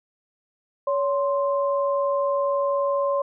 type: tone pair together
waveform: sine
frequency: 562.6 / 1048 Hz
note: C#5 / C6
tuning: +26 / +2 cents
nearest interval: major seventh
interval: 1076 cents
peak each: -21 / -26 dBFS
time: 0.87-3.22 s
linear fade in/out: 5 ms
effects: none